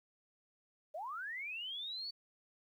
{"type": "linear sweep", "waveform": "sine", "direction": "up", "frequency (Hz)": [571, 4546], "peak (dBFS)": -40, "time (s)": [0.94, 2.11], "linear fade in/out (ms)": 10, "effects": ["12-bit"]}